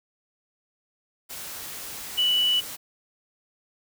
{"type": "tone in noise", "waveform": "sine", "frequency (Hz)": 2960, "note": "F#7", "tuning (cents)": 0, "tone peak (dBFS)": -19, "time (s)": [2.17, 2.61], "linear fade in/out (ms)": 20, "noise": "white", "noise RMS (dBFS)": -37, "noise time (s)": [1.29, 2.77], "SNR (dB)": 15, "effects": []}